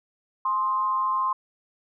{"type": "tone with amplitude modulation", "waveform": "sine", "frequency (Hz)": 1049, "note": "C6", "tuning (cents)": 4, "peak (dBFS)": -19, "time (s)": [0.45, 1.33], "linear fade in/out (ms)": 5, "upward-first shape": "sine", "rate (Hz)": 200, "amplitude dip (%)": 55, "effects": []}